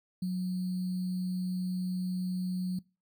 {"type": "tone with sample-and-hold", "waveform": "sine", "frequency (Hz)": 182.8, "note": "F#3", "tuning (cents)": -21, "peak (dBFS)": -29, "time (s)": [0.22, 2.79], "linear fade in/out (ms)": 5, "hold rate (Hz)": 4410, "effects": ["noise-tail reverb RT60 0.3 s tail -23 dB re dry"]}